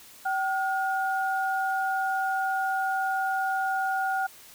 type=tone pair together; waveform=sine; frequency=768.2 / 1434 Hz; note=G5 / F6; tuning=-35 / +45 cents; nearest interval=major seventh; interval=1080 cents; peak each=-26 / -29 dBFS; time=0.25-4.27 s; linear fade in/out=10 ms; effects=white hiss -50 dBFS RMS until 4.54 s